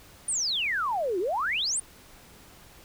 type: exponential two-way sweep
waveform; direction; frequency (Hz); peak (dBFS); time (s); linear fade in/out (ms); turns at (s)
sine; down then up; 9570 to 339.7 to 9570; -25; 0.28-1.8; 5; 1.19
effects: pink hiss -52 dBFS RMS until 2.84 s